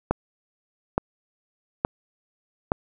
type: click train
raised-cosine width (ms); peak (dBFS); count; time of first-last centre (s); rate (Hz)
1; -6; 4; 0.11-2.719; 1.15
effects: none